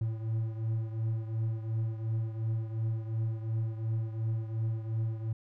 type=beating tone pair; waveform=triangle; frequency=111.1 / 113.9 Hz; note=A2 / A#2; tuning=+17 / -40 cents; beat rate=2.8 Hz; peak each=-29 / -35 dBFS; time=0.01-5.33 s; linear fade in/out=5 ms; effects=none